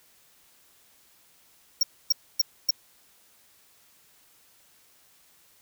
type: tone bursts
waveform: square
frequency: 5560 Hz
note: F8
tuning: 9 cents flat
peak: -18 dBFS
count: 4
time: 1.81-2.708 s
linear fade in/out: 5 ms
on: 22 ms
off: 270 ms
effects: white hiss -60 dBFS RMS until 5.61 s